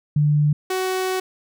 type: tone pair in turn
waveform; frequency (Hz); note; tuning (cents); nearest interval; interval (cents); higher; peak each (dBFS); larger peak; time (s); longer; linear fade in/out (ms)
sine / sawtooth; 148.4 / 373.9; D3 / F#4; +18 / +18; octave + major third; 1600; second; -14 / -17; first; 0.16-0.53 / 0.7-1.2; second; 5
effects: none